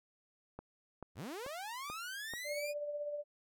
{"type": "click train", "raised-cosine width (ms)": 1, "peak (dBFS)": -31, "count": 5, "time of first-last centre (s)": [0.59, 2.337], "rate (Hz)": 2.29}
{"type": "linear sweep", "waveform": "sawtooth", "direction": "up", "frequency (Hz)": [59.7, 2489], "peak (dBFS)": -38, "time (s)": [1.15, 2.74], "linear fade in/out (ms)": 50}
{"type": "tone with tremolo", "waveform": "sine", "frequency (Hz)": 587.3, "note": "D5", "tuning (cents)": 0, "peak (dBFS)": -35, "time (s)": [2.44, 3.24], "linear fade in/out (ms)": 50, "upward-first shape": "triangle", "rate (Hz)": 16, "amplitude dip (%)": 50}
{"effects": []}